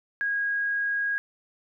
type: tone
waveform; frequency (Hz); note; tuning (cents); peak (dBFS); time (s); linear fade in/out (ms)
sine; 1641; G#6; -21; -24; 0.21-1.18; 0
effects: none